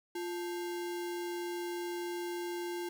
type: tone with sample-and-hold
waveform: sine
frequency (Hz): 349.2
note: F4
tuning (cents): 0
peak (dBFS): -35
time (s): 0.15-2.89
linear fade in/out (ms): 5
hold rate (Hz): 1225
effects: none